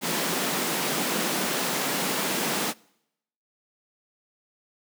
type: high-pass noise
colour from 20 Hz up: pink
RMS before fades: -27 dBFS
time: 0.01-2.74 s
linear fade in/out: 50 ms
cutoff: 160 Hz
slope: 48 dB/octave
effects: noise-tail reverb RT60 0.8 s tail -25 dB re dry